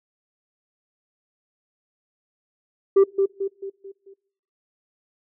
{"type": "tone with echo", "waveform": "sine", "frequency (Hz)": 391.6, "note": "G4", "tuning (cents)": -2, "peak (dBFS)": -8, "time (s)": [2.96, 3.04], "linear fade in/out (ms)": 10, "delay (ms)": 220, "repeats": 5, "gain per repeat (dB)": -7, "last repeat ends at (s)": 4.14, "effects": ["noise-tail reverb RT60 0.8 s tail -25 dB re dry", "tanh soft clip ceiling -10 dBFS"]}